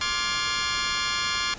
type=chord; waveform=15% pulse; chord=D half-diminished seventh; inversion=third; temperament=just; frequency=1057.2 / 1174.7 / 1409.6 / 1691.5 Hz; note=C6 / D6 / F6 / Ab6; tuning=+18 / 0 / +16 / +31 cents; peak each=-24 dBFS; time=0.01-1.54 s; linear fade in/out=2 ms; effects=pink hiss -41 dBFS RMS until 1.58 s + resampled to 16000 Hz